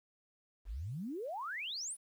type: exponential sweep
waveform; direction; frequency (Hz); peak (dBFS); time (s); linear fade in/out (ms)
sine; up; 41.2 to 10548; -38; 0.65-1.97; 50
effects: 11-bit